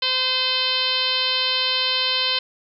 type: harmonic tone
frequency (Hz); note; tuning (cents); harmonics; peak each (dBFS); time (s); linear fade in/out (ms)
515; C5; -28; 1 / 2 / 3 / 4 / 5 / 6 / 7 / 8 / 9 / 10; -34 / -31 / -33 / -33 / -28 / -23 / -28 / -25 / -31 / -33; 0.02-2.39; 5
effects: none